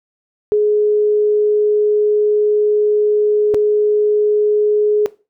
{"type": "tone with dropouts", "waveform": "sine", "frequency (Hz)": 420.2, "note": "G#4", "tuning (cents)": 20, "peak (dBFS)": -10, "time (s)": [0.52, 5.06], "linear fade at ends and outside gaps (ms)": 0, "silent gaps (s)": [3.54, 3.545], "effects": ["noise-tail reverb RT60 0.3 s tail -18 dB re dry"]}